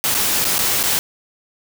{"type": "noise with dropouts", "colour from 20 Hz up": "white", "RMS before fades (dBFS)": -18, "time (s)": [0.04, 0.99], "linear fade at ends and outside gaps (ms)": 0, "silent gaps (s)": [[0.143, 0.149], [0.444, 0.451], [0.582, 0.59], [0.83, 0.837]], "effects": []}